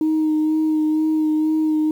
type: tone with vibrato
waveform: sine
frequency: 311.1 Hz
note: D#4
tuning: in tune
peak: -14 dBFS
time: 0.01-1.91 s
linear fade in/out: 2 ms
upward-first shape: sine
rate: 2.1 Hz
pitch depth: 16 cents each way
effects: tanh soft clip ceiling -13 dBFS + 8-bit